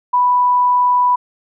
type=tone; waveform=sine; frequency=987.8 Hz; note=B5; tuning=in tune; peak=-10 dBFS; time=0.13-1.16 s; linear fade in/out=10 ms; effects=none